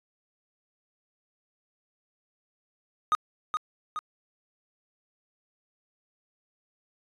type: tone with echo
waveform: triangle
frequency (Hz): 1241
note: D#6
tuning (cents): -5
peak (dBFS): -18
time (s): 3.12-3.15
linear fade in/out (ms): 0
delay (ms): 420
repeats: 2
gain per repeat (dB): -5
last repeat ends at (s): 3.99
effects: resampled to 24000 Hz